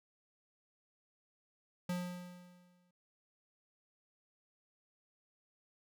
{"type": "tone with exponential decay", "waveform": "square", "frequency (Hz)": 178.4, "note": "F3", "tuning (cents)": 37, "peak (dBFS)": -34, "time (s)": [1.89, 2.91], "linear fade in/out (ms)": 5, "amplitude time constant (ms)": 220, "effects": []}